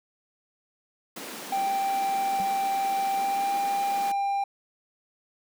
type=high-pass noise; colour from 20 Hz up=pink; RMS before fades=-39 dBFS; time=1.16-4.12 s; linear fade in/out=5 ms; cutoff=190 Hz; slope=48 dB/octave
type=tone with pitch glide; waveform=triangle; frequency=784 to 795.9 Hz; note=G5 to G5; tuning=0 to +26 cents; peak=-22 dBFS; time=1.52-4.44 s; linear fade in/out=5 ms; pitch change=+26 cents; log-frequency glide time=3.11-3.56 s
type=tone with exponential decay; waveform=sine; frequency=196 Hz; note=G3; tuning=in tune; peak=-32 dBFS; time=2.4-2.57 s; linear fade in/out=0 ms; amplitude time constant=35 ms
effects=none